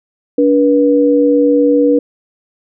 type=tone pair together; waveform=sine; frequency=287.9 / 483.7 Hz; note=D4 / B4; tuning=-34 / -36 cents; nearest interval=major sixth; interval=898 cents; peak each=-10 dBFS; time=0.38-1.99 s; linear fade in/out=5 ms; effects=none